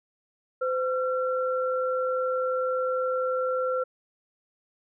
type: tone pair together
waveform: sine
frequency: 512 / 1360.6 Hz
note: C5 / F6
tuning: -38 / -46 cents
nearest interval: octave + perfect fourth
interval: 1692 cents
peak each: -25 / -30 dBFS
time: 0.61-3.84 s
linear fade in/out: 10 ms
effects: none